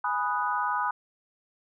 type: chord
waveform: sine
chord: G# minor seventh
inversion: none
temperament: equal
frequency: 830.6 / 987.8 / 1244.5 / 1480 Hz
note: G#5 / B5 / D#6 / F#6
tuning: 0 / 0 / 0 / 0 cents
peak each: -32 / -29 / -30 / -33 dBFS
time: 0.04-0.91 s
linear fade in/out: 5 ms
effects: none